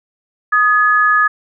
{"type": "tone pair together", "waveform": "sine", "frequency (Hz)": [1244.5, 1701.4], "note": ["D#6", "G#6"], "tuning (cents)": [0, 41], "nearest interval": "perfect fourth", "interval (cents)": 541, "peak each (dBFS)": -12, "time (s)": [0.52, 1.28], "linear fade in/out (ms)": 10, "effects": []}